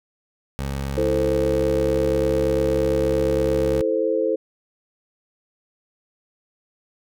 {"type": "tone", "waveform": "20% pulse", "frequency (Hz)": 68.7, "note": "C#2", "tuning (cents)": -15, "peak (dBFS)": -20, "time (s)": [0.59, 3.81], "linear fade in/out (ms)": 0}
{"type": "chord", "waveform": "sine", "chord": "A minor", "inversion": "second", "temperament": "equal", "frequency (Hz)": [329.6, 440, 523.3], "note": ["E4", "A4", "C5"], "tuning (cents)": [0, 0, 0], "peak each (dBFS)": [-25, -22, -22], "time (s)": [0.97, 4.36], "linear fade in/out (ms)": 10}
{"effects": []}